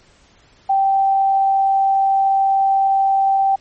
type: tone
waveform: sine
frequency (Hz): 780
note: G5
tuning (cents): -9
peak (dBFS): -12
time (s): 0.69-3.56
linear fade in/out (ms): 10
effects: pink hiss -52 dBFS RMS until 3.6 s + MP3 32 kbps